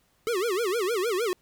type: tone with vibrato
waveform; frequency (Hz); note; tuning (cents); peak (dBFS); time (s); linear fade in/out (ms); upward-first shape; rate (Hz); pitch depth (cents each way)
square; 415.9; G#4; +2; -25; 0.27-1.33; 0; sine; 6.5; 260
effects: pink hiss -67 dBFS RMS until 1.41 s